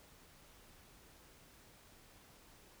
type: silence
effects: pink hiss -62 dBFS RMS until 2.8 s